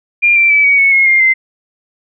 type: tone with pitch steps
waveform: sine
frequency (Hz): 2400 / 2351 / 2302 / 2255 / 2208 / 2163 / 2118 / 2075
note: D7 / D7 / D7 / C#7 / C#7 / C#7 / C7 / C7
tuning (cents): +37 / +1 / -35 / +29 / -7 / -43 / +21 / -15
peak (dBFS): -6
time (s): 0.22-1.34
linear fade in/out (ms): 20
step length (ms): 140
effects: none